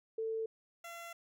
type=tone pair in turn; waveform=sine / 15% pulse; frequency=445.7 / 680.6 Hz; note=A4 / F5; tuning=+22 / -45 cents; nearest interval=perfect fifth; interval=733 cents; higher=second; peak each=-34 / -39 dBFS; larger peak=first; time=0.18-0.46 / 0.84-1.13 s; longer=second; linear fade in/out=5 ms; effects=none